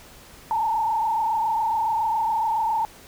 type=tone with frequency modulation; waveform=sine; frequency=889 Hz; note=A5; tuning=18 cents sharp; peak=-20 dBFS; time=0.51-2.85 s; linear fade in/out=0 ms; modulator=27.2 Hz; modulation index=1.5; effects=pink hiss -47 dBFS RMS until 3.07 s